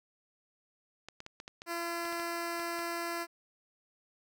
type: clicks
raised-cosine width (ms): 0.2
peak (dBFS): -27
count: 11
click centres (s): 1.086 / 1.204 / 1.264 / 1.401 / 1.479 / 1.619 / 2.053 / 2.126 / 2.198 / 2.597 / 2.791
type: tone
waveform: 10% pulse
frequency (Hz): 340.2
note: F4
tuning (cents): -45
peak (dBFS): -26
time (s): 1.66-3.27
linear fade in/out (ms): 50
effects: none